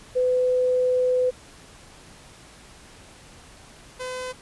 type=tone pair in turn; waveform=sine / sawtooth; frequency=504 / 508.4 Hz; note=B4 / C5; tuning=+35 / -50 cents; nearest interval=unison; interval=15 cents; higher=second; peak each=-18 / -26 dBFS; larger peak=first; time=0.15-1.31 / 3.99-4.33 s; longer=first; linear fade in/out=20 ms; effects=pink hiss -48 dBFS RMS until 4.41 s + resampled to 24000 Hz